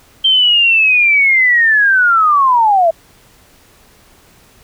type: linear sweep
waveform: sine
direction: down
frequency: 3149 to 637 Hz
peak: -7 dBFS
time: 0.24-2.91 s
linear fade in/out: 10 ms
effects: pink hiss -47 dBFS RMS until 4.63 s